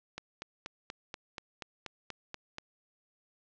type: click train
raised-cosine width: 0.2 ms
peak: -22 dBFS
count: 11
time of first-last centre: 0.18-2.584 s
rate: 4.16 Hz
effects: low-pass 6000 Hz 12 dB/octave